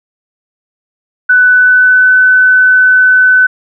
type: tone with pitch glide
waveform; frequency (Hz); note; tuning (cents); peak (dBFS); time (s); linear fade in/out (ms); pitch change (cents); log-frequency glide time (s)
sine; 1494 to 1507.9; F#6 to F#6; +16 to +32; -3; 1.29-3.47; 10; +16; 1.5-2.12
effects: none